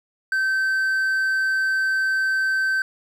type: tone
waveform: triangle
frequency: 1547 Hz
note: G6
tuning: 23 cents flat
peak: -17 dBFS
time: 0.32-2.82 s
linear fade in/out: 2 ms
effects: none